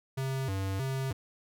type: tone with vibrato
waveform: square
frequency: 113.6 Hz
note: A#2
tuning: 44 cents flat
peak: -31 dBFS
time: 0.17-1.13 s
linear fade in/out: 10 ms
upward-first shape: square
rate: 1.6 Hz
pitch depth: 280 cents each way
effects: none